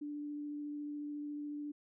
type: tone with vibrato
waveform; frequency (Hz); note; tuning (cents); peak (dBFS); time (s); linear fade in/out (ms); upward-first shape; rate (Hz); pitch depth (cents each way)
sine; 293.7; D4; 0; -39; 0.01-1.72; 10; triangle; 14; 10
effects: none